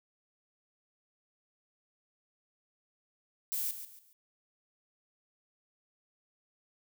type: noise with echo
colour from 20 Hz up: violet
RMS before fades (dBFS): -34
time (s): 3.52-3.71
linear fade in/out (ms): 0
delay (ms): 140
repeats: 3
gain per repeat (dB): -10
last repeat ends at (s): 4.13
effects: none